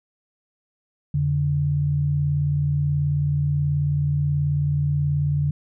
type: tone pair together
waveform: sine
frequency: 85.92 / 144.5 Hz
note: F2 / D3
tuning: -28 / -28 cents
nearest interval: major sixth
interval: 900 cents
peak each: -27 / -19 dBFS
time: 1.14-5.51 s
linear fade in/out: 5 ms
effects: none

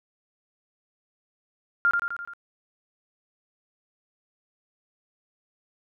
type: tone with echo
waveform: sine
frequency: 1399 Hz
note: F6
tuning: 3 cents sharp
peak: -17 dBFS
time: 1.85-1.91 s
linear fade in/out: 0 ms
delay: 85 ms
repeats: 5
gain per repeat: -4 dB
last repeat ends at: 2.335 s
effects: none

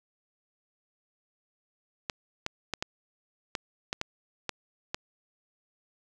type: clicks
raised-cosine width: 0.2 ms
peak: -13 dBFS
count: 9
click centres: 2.098 / 2.464 / 2.737 / 2.825 / 3.552 / 3.929 / 4.014 / 4.493 / 4.945 s
effects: none

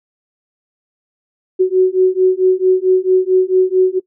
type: beating tone pair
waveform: sine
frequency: 369.9 / 374.4 Hz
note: F#4 / F#4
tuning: 0 / +20 cents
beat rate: 4.5 Hz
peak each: -12 dBFS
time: 1.59-4 s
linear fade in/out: 20 ms
effects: noise-tail reverb RT60 0.1 s tail -20 dB re dry

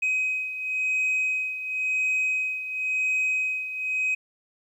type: beating tone pair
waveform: sine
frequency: 2524 / 2524.95 Hz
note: D#7 / D#7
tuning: +24 / +25 cents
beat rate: 0.95 Hz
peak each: -23 / -28 dBFS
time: 0.02-4.15 s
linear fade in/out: 10 ms
effects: tanh soft clip ceiling -20 dBFS + 10-bit

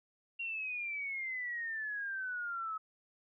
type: exponential sweep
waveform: sine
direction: down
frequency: 2767 to 1279 Hz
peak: -36 dBFS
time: 0.39-2.78 s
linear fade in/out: 10 ms
effects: none

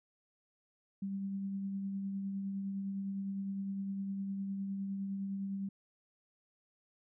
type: tone with tremolo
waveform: sine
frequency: 196 Hz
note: G3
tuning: in tune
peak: -34 dBFS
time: 1.02-5.69 s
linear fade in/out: 5 ms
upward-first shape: triangle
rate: 9.8 Hz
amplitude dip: 30%
effects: none

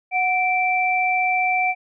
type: tone pair together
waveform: sine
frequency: 736.7 / 2339 Hz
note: F#5 / D7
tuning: -8 / -8 cents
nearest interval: octave + minor sixth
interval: 2000 cents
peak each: -20 dBFS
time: 0.11-1.75 s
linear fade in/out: 50 ms
effects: none

